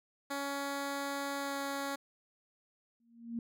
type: tone with pitch glide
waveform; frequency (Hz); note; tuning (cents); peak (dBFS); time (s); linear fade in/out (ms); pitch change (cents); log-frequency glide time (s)
10% pulse; 280 to 278.2; C#4 to C#4; +18 to +6; -27; 0.3-1.96; 10; -12; 1.38-1.57
type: tone with exponential growth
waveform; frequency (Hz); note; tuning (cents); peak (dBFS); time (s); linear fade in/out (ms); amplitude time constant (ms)
sine; 232.9; A#3; -1; -32; 3-3.39; 2; 84
effects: none